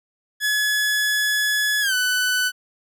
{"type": "tone with pitch glide", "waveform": "sawtooth", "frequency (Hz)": [1700, 1497.1], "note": ["G#6", "F#6"], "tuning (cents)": [40, 20], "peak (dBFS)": -15, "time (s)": [0.4, 2.52], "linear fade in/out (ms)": 50, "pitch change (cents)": -220, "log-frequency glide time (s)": [1.81, 1.94], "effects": []}